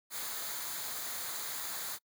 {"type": "noise with comb filter", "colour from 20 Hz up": "white", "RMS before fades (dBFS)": -39, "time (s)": [0.1, 1.99], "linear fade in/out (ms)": 50, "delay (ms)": 0.36, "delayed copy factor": -0.55, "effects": ["noise-tail reverb RT60 0.1 s tail -26 dB re dry"]}